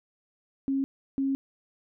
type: tone bursts at uneven times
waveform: sine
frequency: 271.6 Hz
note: C#4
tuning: 35 cents flat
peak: -24 dBFS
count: 2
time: 0.68-0.84 / 1.18-1.35 s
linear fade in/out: 0 ms
effects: none